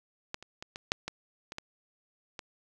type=clicks; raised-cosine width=0.2 ms; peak=-17 / -29 / -23 / -22 / -8 / -18 / -23 / -20 / -22 dBFS; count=9; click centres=0.344 / 0.426 / 0.625 / 0.759 / 0.919 / 1.08 / 1.521 / 1.584 / 2.392 s; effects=none